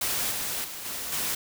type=noise with level steps; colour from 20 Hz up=white; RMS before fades=-28 / -31 / -38 / -34 / -29 dBFS; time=0.01-1.35 s; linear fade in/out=5 ms; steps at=0.31 / 0.64 / 0.85 / 1.12 s; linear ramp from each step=5 ms; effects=none